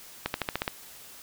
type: accelerating click train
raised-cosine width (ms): 0.3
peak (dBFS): -11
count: 7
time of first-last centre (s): 0.26-0.679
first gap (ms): 81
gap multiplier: 0.94
effects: white hiss -48 dBFS RMS until 1.22 s